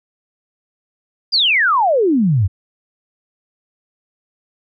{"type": "exponential sweep", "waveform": "sine", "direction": "down", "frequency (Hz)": [4990, 86.5], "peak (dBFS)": -11, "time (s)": [1.32, 2.48], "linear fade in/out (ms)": 20, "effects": []}